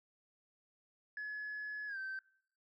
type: tone with pitch glide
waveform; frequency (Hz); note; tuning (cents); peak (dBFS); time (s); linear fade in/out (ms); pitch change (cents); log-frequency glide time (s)
sine; 1700 to 1549.9; G#6 to G6; +40 to -20; -38; 1.17-2.19; 2; -160; 1.87-1.98
effects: noise-tail reverb RT60 0.6 s tail -22 dB re dry + tanh soft clip ceiling -37 dBFS